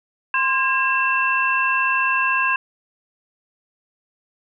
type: tone cluster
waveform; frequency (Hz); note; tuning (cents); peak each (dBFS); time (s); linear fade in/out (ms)
sine; 1043 / 1623 / 2681; C6 / G#6 / E7; -6 / -40 / +29; -21; 0.34-2.56; 2
effects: none